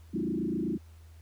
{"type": "tone with frequency modulation", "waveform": "sine", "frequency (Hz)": 264.9, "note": "C4", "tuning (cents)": 22, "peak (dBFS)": -28, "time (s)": [0.13, 0.78], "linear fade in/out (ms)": 20, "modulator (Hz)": 27.8, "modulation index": 3.2, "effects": ["added 81 Hz sine -49 dBFS peak until 1.21 s", "pink hiss -64 dBFS RMS until 1.21 s"]}